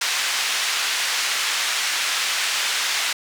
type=band-pass noise; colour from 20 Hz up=pink; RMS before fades=-23 dBFS; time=0.01-3.13 s; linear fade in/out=5 ms; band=1700 to 6800 Hz; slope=12 dB/octave; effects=none